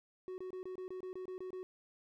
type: tone bursts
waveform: triangle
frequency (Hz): 370.6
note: F#4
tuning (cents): +3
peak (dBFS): -39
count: 11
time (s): 0.28-1.63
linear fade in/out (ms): 0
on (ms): 100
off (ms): 25
effects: none